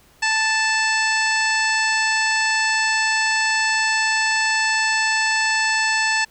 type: harmonic tone with a mistuned harmonic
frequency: 879 Hz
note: A5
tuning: 2 cents flat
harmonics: 1 / 2 / 3 / 4 / 5 / 6 / 7 / 8 / 9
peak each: -24 / -20 / -24 / -35 / -28 / -29 / -35 / -37 / -29 dBFS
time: 0.22-6.25 s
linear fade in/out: 10 ms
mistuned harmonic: 9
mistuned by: -15 cents
effects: pink hiss -54 dBFS RMS until 6.3 s